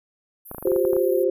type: high-pass noise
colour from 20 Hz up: white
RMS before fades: -38 dBFS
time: 0.45-1.24 s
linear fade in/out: 10 ms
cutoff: 11000 Hz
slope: 96 dB/octave
type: clicks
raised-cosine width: 1 ms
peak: -20 dBFS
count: 10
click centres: 0.514 / 0.547 / 0.583 / 0.626 / 0.673 / 0.718 / 0.762 / 0.851 / 0.932 / 0.966 s
type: chord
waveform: sine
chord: F suspended second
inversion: none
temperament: equal with one note detuned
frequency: 356.4 / 392 / 523.3 Hz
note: F4 / G4 / C5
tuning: +35 / 0 / 0 cents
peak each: -22 dBFS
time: 0.65-1.3 s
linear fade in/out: 5 ms
effects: resampled to 32000 Hz